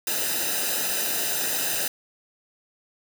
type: noise with comb filter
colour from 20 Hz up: white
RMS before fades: -26 dBFS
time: 0.07-1.88 s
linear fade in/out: 2 ms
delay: 0.9 ms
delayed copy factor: -0.75
effects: none